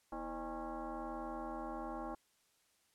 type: tone with frequency modulation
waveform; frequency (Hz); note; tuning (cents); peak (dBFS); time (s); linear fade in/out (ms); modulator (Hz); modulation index
sine; 242.4; B3; -32; -40; 0.12-2.15; 5; 283; 3.2
effects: white hiss -74 dBFS RMS until 2.94 s + low-pass 11000 Hz 12 dB/octave